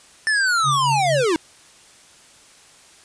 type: linear sweep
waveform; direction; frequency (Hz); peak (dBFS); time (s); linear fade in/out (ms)
square; down; 1785 to 303.8; -17; 0.27-1.36; 0
type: tone with tremolo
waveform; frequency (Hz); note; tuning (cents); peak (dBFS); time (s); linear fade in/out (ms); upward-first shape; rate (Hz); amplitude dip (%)
sine; 138.59; C#3; 0; -21; 0.63-1.26; 50; triangle; 4.4; 70
effects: white hiss -49 dBFS RMS until 3.04 s + resampled to 22050 Hz